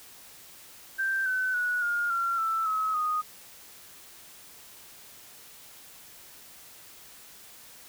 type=tone with pitch steps; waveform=sine; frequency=1568 / 1516.3 / 1466.4 / 1418.1 / 1371.3 / 1326.2 / 1282.5 / 1240.2 Hz; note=G6 / F#6 / F#6 / F6 / F6 / E6 / E6 / D#6; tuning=0 / +42 / -16 / +26 / -32 / +10 / -48 / -6 cents; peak=-25 dBFS; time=0.98-3.22 s; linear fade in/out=20 ms; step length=280 ms; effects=white hiss -50 dBFS RMS until 7.88 s

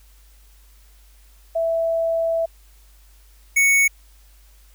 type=tone pair in turn; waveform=sine / square; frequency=660 / 2220 Hz; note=E5 / C#7; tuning=+2 / +2 cents; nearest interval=octave + major sixth; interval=2100 cents; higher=second; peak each=-18 / -14 dBFS; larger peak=second; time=1.55-2.46 / 3.56-3.88 s; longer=first; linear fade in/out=10 ms; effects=added 50 Hz sine -48 dBFS peak until 4.74 s + white hiss -57 dBFS RMS until 4.74 s

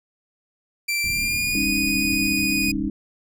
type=tone with pitch glide; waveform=sawtooth; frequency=2349 to 2477 Hz; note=D7 to D#7; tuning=0 to -8 cents; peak=-18 dBFS; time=0.88-2.72 s; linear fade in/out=10 ms; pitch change=+92 cents; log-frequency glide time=1.03-1.63 s
type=low-pass noise; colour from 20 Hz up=pink; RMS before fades=-34 dBFS; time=1.04-2.89 s; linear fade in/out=2 ms; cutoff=310 Hz; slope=48 dB/octave
type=chord; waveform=sine; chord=Ab suspended fourth; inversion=none; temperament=equal with one note detuned; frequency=203.4 / 277.2 / 311.1 Hz; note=Ab3 / Db4 / Eb4; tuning=-36 / 0 / 0 cents; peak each=-27 dBFS; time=1.55-2.9 s; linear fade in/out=2 ms
effects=none

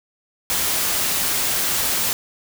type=noise; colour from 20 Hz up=white; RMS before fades=-21 dBFS; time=0.5-2.13 s; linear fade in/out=0 ms; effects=none

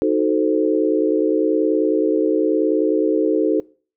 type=chord; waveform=sine; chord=D# diminished seventh; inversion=none; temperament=equal with one note detuned; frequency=311.1 / 370 / 440 / 520.8 Hz; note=D#4 / F#4 / A4 / C5; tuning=0 / 0 / 0 / -8 cents; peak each=-19 / -21 / -19 / -24 dBFS; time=0.02-3.6 s; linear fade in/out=0 ms; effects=noise-tail reverb RT60 0.4 s tail -23 dB re dry

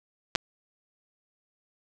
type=clicks; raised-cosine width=0.2 ms; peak=-7 dBFS; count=2; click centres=0.352 / 0.358 s; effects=none

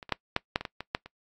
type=clicks; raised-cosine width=0.3 ms; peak=-26 / -24 / -9 / -8 / -8 / -19 / -17 / -19 / -10 / -27 dBFS; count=10; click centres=0.028 / 0.093 / 0.123 / 0.364 / 0.559 / 0.61 / 0.652 / 0.806 / 0.949 / 1.06 s; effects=noise-tail reverb RT60 0.1 s tail -22 dB re dry + AAC 64 kbps

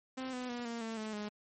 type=tone with pitch steps; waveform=sawtooth; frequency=260 / 250.7 / 241.7 / 233.1 / 224.8 / 216.7 / 209 Hz; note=C4 / B3 / B3 / A#3 / A3 / A3 / G#3; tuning=-11 / +26 / -37 / 0 / +37 / -26 / +11 cents; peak=-34 dBFS; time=0.17-1.29 s; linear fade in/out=10 ms; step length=160 ms; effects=MP3 32 kbps

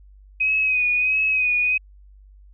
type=tone with vibrato; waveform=sine; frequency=2515 Hz; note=D#7; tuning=18 cents sharp; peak=-17 dBFS; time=0.4-1.78 s; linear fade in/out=10 ms; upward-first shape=sine; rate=1.5 Hz; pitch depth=42 cents each way; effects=added 49 Hz sine -45 dBFS peak until 2.53 s

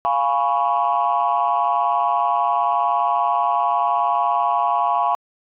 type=chord; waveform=sine; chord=C# dominant seventh; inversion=first; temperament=equal; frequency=698.5 / 830.6 / 987.8 / 1108.7 Hz; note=E#5 / G#5 / B5 / C#6; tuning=0 / 0 / 0 / 0 cents; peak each=-21 dBFS; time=0.05-5.15 s; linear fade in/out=0 ms; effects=tanh soft clip ceiling -9 dBFS

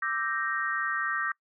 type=chord; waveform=sine; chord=E half-diminished seventh; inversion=third; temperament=equal; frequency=1174.7 / 1318.5 / 1568 / 1864.7 Hz; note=D6 / E6 / G6 / Bb6; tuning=0 / 0 / 0 / 0 cents; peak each=-33 / -35 / -32 / -32 dBFS; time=0.02-1.32 s; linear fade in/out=5 ms; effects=noise-tail reverb RT60 0.1 s tail -23 dB re dry

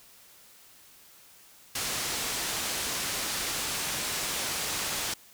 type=low-pass noise; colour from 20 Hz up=white; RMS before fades=-32 dBFS; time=1.75-5.14 s; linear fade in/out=5 ms; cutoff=8700 Hz; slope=12 dB/octave; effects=white hiss -55 dBFS RMS until 5.33 s

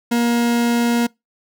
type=tone; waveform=40% pulse; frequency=236.6 Hz; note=A#3; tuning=26 cents sharp; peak=-14 dBFS; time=0.11-1.07 s; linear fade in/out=10 ms; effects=noise-tail reverb RT60 0.2 s tail -25 dB re dry

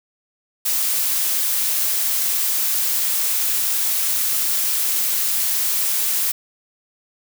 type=noise; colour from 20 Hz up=blue; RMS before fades=-20 dBFS; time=0.65-6.32 s; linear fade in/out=10 ms; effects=none

